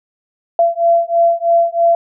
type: beating tone pair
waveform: sine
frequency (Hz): 677 / 680.1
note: E5 / F5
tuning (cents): +46 / -46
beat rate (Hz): 3.1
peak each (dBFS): -13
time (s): 0.59-1.95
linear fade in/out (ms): 2
effects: none